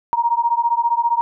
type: beating tone pair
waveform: sine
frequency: 932.3 / 947.3 Hz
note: A#5 / A#5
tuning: 0 / +28 cents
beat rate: 15 Hz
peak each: -18 dBFS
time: 0.13-1.21 s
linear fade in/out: 0 ms
effects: none